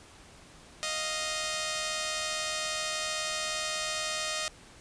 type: tone pair together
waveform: 5% pulse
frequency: 622.3 / 698.5 Hz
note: D#5 / F5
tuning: 0 / 0 cents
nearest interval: major second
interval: 200 cents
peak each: -20 / -27 dBFS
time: 0.83-4.48 s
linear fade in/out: 0 ms
effects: pink hiss -53 dBFS RMS until 4.8 s + resampled to 22050 Hz